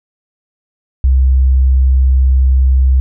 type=tone; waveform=sine; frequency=65.3 Hz; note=C2; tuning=3 cents flat; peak=-6 dBFS; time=1.04-3 s; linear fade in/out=0 ms; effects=none